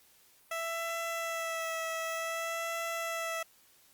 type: tone with vibrato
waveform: 15% pulse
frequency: 659.3 Hz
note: E5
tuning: in tune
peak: -27 dBFS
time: 0.51-3.43 s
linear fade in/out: 5 ms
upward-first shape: sine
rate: 0.54 Hz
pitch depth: 21 cents each way
effects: white hiss -63 dBFS RMS until 3.93 s + Opus 48 kbps